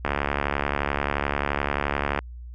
click train, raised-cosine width 0.5 ms, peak -8 dBFS, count 154, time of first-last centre 0.05-2.19 s, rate 71.5 Hz, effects added 60 Hz sine -36 dBFS peak until 2.54 s

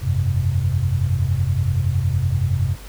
sine chord, F suspended second, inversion none, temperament equal, 87.31 / 98 / 130.81 Hz, F2 / G2 / C3, 0 / 0 / 0 cents, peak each -21 dBFS, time 0.01-2.76 s, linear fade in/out 50 ms, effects added 50 Hz sine -36 dBFS peak until 2.88 s + pink hiss -42 dBFS RMS until 2.88 s

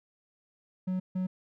triangle tone bursts at uneven times, 185 Hz, F#3, in tune, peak -26 dBFS, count 2, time 0.87-1 / 1.15-1.27 s, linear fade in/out 10 ms, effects none

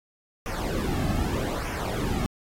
brown noise with flanger, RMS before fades -28 dBFS, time 0.46-2.26 s, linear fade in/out 0 ms, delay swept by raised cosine 0.24 to 2.14 ms, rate 0.81 Hz, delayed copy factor -0.7, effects AAC 48 kbps

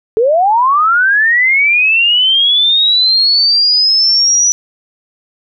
sine linear sweep, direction up, 422.4 to 5920 Hz, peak -7 dBFS, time 0.17-4.52 s, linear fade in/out 0 ms, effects none

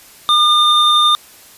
triangle tone pair together, 1209 / 3616 Hz, D6 / A7, +50 / +47 cents, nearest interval octave + perfect fifth, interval 1897 cents, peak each -10 dBFS, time 0.29-1.15 s, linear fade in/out 0 ms, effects white hiss -42 dBFS RMS until 1.57 s + resampled to 32000 Hz

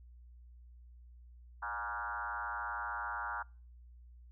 sine tone with frequency modulation, 1174.7 Hz, D6, in tune, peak -36 dBFS, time 1.62-3.43 s, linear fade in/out 10 ms, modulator 113 Hz, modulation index 3.3, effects noise-tail reverb RT60 0.4 s tail -26 dB re dry + added 60 Hz sine -53 dBFS peak until 4.31 s

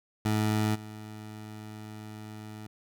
20% pulse tone with level steps, 107.4 Hz, A2, 41 cents flat, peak -20 / -36 dBFS, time 0.25-2.67 s, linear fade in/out 5 ms, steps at 0.74 s, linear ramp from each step 20 ms, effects none

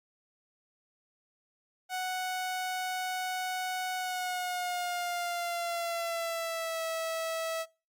sawtooth tone with pitch glide, 740 to 651.7 Hz, F#5 to E5, 0 to -20 cents, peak -28 dBFS, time 1.89-7.66 s, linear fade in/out 50 ms, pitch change -220 cents, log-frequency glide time 3.96-6.83 s, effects noise-tail reverb RT60 0.3 s tail -21 dB re dry + Opus 48 kbps

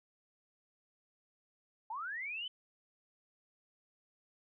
sine linear sweep, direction up, 830.6 to 3084 Hz, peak -38 dBFS, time 1.9-2.48 s, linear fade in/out 5 ms, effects none

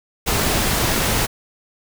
pink noise, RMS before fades -19 dBFS, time 0.26-1.27 s, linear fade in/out 20 ms, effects none

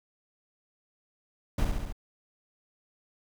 brown noise with echo, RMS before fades -25 dBFS, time 1.58-1.65 s, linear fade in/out 5 ms, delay 69 ms, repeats 4, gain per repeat -3 dB, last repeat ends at 1.926 s, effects none

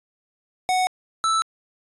square tone pair in turn, 740 / 1318.5 Hz, F#5 / E6, 0 / 0 cents, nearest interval minor seventh, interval 1000 cents, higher second, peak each -19 dBFS, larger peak neither, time 0.69-0.87 / 1.24-1.42 s, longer neither, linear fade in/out 0 ms, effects resampled to 24000 Hz

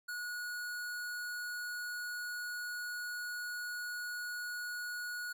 square tone, 1456 Hz, F#6, 28 cents flat, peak -39 dBFS, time 0.08-5.33 s, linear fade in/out 10 ms, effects none

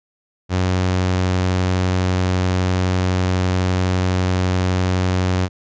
sawtooth tone with vibrato, 91.9 Hz, F#2, 11 cents flat, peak -12 dBFS, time 0.49-5.49 s, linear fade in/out 50 ms, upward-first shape square, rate 20 Hz, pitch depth 16 cents each way, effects resampled to 16000 Hz

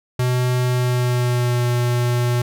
square tone with pitch glide, 125.1 to 121.68 Hz, B2 to B2, +23 to -25 cents, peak -17 dBFS, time 0.19-2.42 s, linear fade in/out 5 ms, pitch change -48 cents, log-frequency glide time 0.64-1.66 s, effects none

